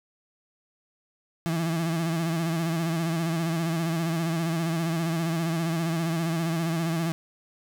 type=tone with vibrato; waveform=35% pulse; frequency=165.1 Hz; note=E3; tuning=3 cents sharp; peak=-23 dBFS; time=1.46-7.12 s; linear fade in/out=0 ms; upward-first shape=sine; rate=15 Hz; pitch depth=57 cents each way; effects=none